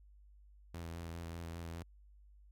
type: tone with vibrato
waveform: sawtooth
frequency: 83.8 Hz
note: E2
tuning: 29 cents sharp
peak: -39 dBFS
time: 0.74-1.83 s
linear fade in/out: 5 ms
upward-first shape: sine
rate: 5 Hz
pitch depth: 25 cents each way
effects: added 50 Hz sine -58 dBFS peak until 2.51 s